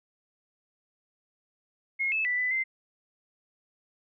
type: tone with pitch steps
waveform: sine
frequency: 2157 / 2610 / 1976 / 1997 / 2078 Hz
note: C#7 / E7 / B6 / B6 / C7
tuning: -48 / -18 / 0 / +19 / -12 cents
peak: -25 dBFS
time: 1.99-2.64 s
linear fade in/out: 20 ms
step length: 130 ms
effects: none